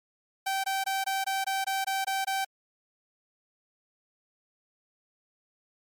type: tone bursts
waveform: sawtooth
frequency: 775 Hz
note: G5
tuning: 20 cents flat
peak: -23 dBFS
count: 10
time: 0.46-2.449 s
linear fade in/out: 10 ms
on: 180 ms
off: 21 ms
effects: MP3 96 kbps